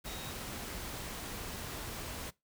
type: tone in noise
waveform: sine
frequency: 3772 Hz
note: A#7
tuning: 20 cents sharp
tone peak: -49 dBFS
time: 0.06-0.32 s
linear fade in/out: 20 ms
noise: pink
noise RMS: -42 dBFS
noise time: 0.04-2.31 s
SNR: -10 dB
effects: noise-tail reverb RT60 0.2 s tail -21 dB re dry